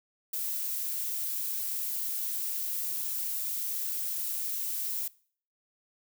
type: noise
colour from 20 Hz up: violet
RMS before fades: -33 dBFS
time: 0.33-5.08 s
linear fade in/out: 5 ms
effects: noise-tail reverb RT60 0.5 s tail -22 dB re dry